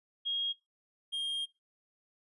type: tone pair in turn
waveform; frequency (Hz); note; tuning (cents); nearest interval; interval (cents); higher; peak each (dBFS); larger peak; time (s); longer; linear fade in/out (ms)
sine / triangle; 3266 / 3223; G#7 / G7; -30 / +47; unison; 23; first; -31 / -30; second; 0.25-0.53 / 1.12-1.46; second; 20
effects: noise-tail reverb RT60 0.2 s tail -19 dB re dry + resampled to 24000 Hz